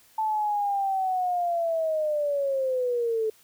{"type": "linear sweep", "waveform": "sine", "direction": "down", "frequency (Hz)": [880, 432.6], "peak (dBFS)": -23, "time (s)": [0.18, 3.3], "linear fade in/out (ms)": 5, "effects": ["white hiss -58 dBFS RMS until 3.43 s"]}